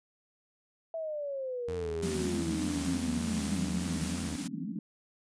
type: exponential sweep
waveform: sine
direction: down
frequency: 662 to 160 Hz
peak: -33 dBFS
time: 0.94-4.04 s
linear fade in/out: 2 ms
type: tone with vibrato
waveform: sawtooth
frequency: 82.41 Hz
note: E2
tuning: in tune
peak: -34 dBFS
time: 1.68-4.36 s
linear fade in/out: 5 ms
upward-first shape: sine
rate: 3.3 Hz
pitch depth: 84 cents each way
type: noise with tremolo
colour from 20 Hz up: white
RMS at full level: -39 dBFS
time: 2.02-4.48 s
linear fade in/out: 10 ms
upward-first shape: triangle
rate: 1.6 Hz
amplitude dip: 30%
type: band-pass noise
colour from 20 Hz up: pink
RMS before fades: -36 dBFS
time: 2.03-4.79 s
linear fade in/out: 2 ms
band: 160 to 290 Hz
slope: 96 dB/octave
effects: resampled to 22050 Hz